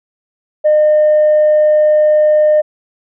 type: tone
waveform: sine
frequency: 608 Hz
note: D#5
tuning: 40 cents flat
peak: -5 dBFS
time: 0.64-2.62 s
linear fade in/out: 20 ms
effects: tanh soft clip ceiling -4 dBFS